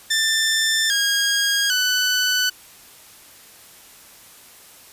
15% pulse tone with pitch steps, 1779 / 1631.4 / 1496 Hz, A6 / G#6 / F#6, +19 / -31 / +19 cents, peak -11 dBFS, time 0.1-2.5 s, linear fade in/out 10 ms, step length 800 ms, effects white hiss -46 dBFS RMS until 4.92 s + resampled to 32000 Hz

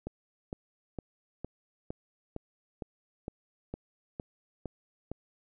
click train, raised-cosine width 2 ms, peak -23 dBFS, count 12, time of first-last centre 0.07-5.116 s, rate 2.18 Hz, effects none

